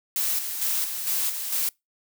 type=noise with tremolo; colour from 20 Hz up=blue; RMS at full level=-25 dBFS; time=0.16-1.69 s; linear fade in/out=2 ms; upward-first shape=square; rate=2.2 Hz; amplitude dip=50%; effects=noise-tail reverb RT60 0.2 s tail -26 dB re dry